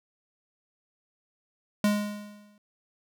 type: tone with exponential decay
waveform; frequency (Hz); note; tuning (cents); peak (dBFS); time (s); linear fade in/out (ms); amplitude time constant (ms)
square; 207.3; G#3; -3; -20; 1.84-2.58; 2; 160
effects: none

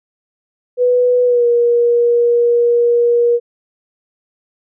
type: tone with pitch glide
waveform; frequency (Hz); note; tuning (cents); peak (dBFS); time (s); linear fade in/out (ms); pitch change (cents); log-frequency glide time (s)
sine; 493.9 to 475.7; B4 to A#4; 0 to +35; -9; 0.77-3.4; 50; -65; 1.25-1.46
effects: none

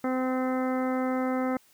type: harmonic tone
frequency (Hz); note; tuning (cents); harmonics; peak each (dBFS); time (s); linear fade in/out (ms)
257.6; C4; -27; 1 / 2 / 3 / 4 / 5 / 6 / 7 / 8; -27 / -31 / -35 / -41 / -37 / -45 / -46 / -43; 0.04-1.57; 2
effects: white hiss -61 dBFS RMS until 1.73 s

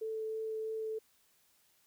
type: tone with vibrato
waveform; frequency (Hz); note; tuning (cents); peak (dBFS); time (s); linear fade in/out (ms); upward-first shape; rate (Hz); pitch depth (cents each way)
sine; 440; A4; 0; -35; 0.01-0.99; 10; triangle; 3.1; 9
effects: white hiss -70 dBFS RMS until 1.86 s

